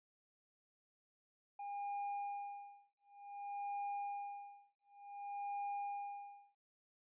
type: tone with tremolo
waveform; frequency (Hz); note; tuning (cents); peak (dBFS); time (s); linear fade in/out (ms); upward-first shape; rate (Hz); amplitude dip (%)
triangle; 810; G#5; -43; -37; 1.59-6.55; 5; sine; 0.55; 100
effects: resampled to 8000 Hz